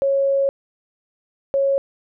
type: tone pair in turn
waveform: sine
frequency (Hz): 550 / 550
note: C#5 / C#5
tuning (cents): -14 / -14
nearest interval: unison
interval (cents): 0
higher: neither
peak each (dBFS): -15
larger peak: neither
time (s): 0.02-0.49 / 1.54-1.78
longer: first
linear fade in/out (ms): 0
effects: none